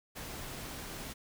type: noise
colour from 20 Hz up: pink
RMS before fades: -43 dBFS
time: 0.15-1.14 s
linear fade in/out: 20 ms
effects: none